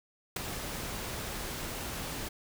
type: noise with ADSR envelope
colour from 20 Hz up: pink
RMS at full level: -28 dBFS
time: 0.36-2.29 s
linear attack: 7 ms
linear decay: 4 ms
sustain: -10 dB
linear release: 12 ms
effects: none